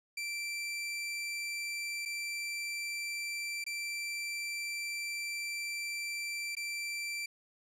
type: tone with dropouts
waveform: sawtooth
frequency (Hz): 2344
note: D7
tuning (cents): -4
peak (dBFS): -32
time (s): 0.17-7.26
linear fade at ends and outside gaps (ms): 5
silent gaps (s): 2.053-2.057 / 3.641-3.664 / 6.552-6.567
effects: low-pass 11000 Hz 12 dB/octave